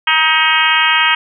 harmonic tone with a mistuned harmonic, 316.9 Hz, D#4, 32 cents sharp, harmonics 3 / 4 / 5 / 6 / 7 / 8 / 9 / 10, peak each -18 / -18 / -18 / -18 / -18 / -18 / -18 / -18 dBFS, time 0.07-1.15 s, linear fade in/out 5 ms, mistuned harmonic 3, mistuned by -16 cents, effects none

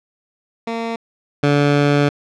15% pulse tone pair in turn, 229.2 / 144.39 Hz, A#3 / D3, -29 / -29 cents, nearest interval minor sixth, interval 800 cents, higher first, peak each -15 / -6 dBFS, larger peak second, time 0.67-0.96 / 1.43-2.09 s, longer second, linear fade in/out 5 ms, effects low-pass 4000 Hz 12 dB/octave

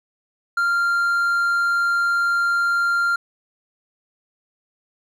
triangle tone, 1391 Hz, F6, 7 cents flat, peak -15 dBFS, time 0.57-3.16 s, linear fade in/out 5 ms, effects none

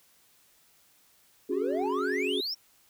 sine chord, C# suspended fourth, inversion none, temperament just, 277.2 / 369.6 / 415.8 Hz, C#4 / F#4 / G#4, 0 / -2 / +2 cents, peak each -33 / -31 / -31 dBFS, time 1.49-2.41 s, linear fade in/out 10 ms
triangle exponential sweep, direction up, 327.1 to 5640 Hz, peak -29 dBFS, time 1.51-2.55 s, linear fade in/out 20 ms
effects tanh soft clip ceiling -16 dBFS + white hiss -63 dBFS RMS until 2.89 s

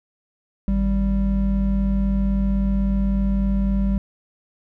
triangle tone pair together, 51.91 / 196 Hz, G#1 / G3, 0 / 0 cents, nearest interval octave + major seventh, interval 2300 cents, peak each -18 dBFS, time 0.68-3.98 s, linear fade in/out 0 ms, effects none

